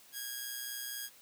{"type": "tone with amplitude modulation", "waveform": "5% pulse", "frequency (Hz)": 1640, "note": "G#6", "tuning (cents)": -22, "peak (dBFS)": -26, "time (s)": [0.12, 1.1], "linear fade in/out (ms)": 50, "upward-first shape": "sine", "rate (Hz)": 124, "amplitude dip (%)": 35, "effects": ["white hiss -59 dBFS RMS until 1.21 s", "high-pass 100 Hz 12 dB/octave"]}